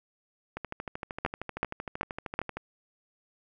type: two click trains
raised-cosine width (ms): 0.5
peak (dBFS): -20 / -11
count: 27 / 4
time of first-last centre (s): 0.57-2.57 / 1.25-2.391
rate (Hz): 13 / 2.63
effects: none